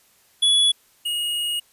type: tone pair in turn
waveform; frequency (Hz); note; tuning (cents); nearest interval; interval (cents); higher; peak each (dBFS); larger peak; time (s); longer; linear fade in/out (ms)
square; 3397 / 2875; G#7 / F7; +38 / +50; minor third; 288; first; -15 / -23; first; 0.42-0.72 / 1.05-1.6; second; 10
effects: white hiss -58 dBFS RMS until 1.72 s + resampled to 32000 Hz